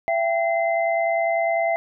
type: tone cluster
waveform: sine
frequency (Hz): 671 / 781 / 2063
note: E5 / G5 / C7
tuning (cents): +31 / -7 / -25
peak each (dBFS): -20 / -26 / -27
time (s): 0.08-1.76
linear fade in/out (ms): 0
effects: none